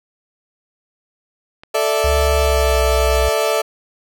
click, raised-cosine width 0.3 ms, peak -22 dBFS, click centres 1.635 s
35% pulse chord, A suspended fourth, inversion none, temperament equal, 440 / 587.3 / 659.3 Hz, A4 / D5 / E5, 0 / 0 / 0 cents, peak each -18 / -18 / -18 dBFS, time 1.74-3.62 s, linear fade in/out 10 ms
sine tone with pitch glide, 69 to 62.19 Hz, C#2 to B1, -7 to +13 cents, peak -16 dBFS, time 2.04-3.29 s, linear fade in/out 5 ms, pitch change -180 cents, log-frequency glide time 2.36-2.79 s
effects none

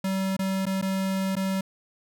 square tone with dropouts, 191.6 Hz, G3, 39 cents flat, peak -25 dBFS, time 0.04-1.61 s, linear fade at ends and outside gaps 5 ms, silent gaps 0.367-0.391 / 0.656-0.665 / 0.815-0.824 / 1.355-1.365 s, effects none

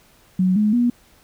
sine tone with pitch steps, 185 / 211.3 / 241.3 Hz, F#3 / G#3 / B3, 0 / +30 / -40 cents, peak -14 dBFS, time 0.39-0.9 s, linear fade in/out 5 ms, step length 170 ms, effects pink hiss -54 dBFS RMS until 1.23 s

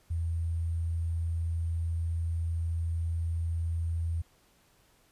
sine tone with sample-and-hold, 83.2 Hz, E2, 17 cents sharp, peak -28 dBFS, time 0.1-4.22 s, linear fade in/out 10 ms, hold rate 8820 Hz, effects pink hiss -65 dBFS RMS until 5.11 s + resampled to 32000 Hz

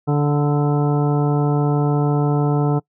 harmonic tone with a mistuned harmonic, 146 Hz, D3, 10 cents flat, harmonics 1 / 2 / 3 / 4 / 5 / 6 / 7 / 9, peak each -16 / -22 / -23 / -34 / -27 / -32 / -35 / -33 dBFS, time 0.07-2.8 s, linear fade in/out 20 ms, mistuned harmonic 6, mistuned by +21 cents, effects noise-tail reverb RT60 0.1 s tail -24 dB re dry

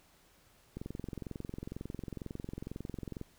click train, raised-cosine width 3 ms, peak -27 dBFS, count 55, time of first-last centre 0.77-3.213 s, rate 22.1 Hz, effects pink hiss -65 dBFS RMS until 3.38 s

